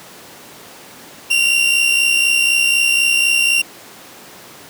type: tone pair together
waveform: 40% pulse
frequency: 2751 / 2815 Hz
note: F7 / F7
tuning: -27 / +13 cents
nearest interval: unison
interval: 40 cents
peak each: -12 / -17 dBFS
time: 1.3-3.62 s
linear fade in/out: 10 ms
effects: pink hiss -38 dBFS RMS until 4.69 s + high-pass 200 Hz 12 dB/octave